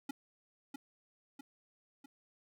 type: tone with echo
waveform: square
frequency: 277.2 Hz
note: C#4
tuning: in tune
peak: -37 dBFS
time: 0.09-0.11 s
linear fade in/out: 5 ms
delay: 650 ms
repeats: 3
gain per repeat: -5 dB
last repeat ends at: 2.06 s
effects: none